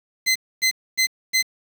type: tone bursts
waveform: 20% pulse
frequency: 2053 Hz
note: C7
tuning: 33 cents flat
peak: -11 dBFS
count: 4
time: 0.26-1.428 s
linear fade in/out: 20 ms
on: 97 ms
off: 260 ms
effects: 7-bit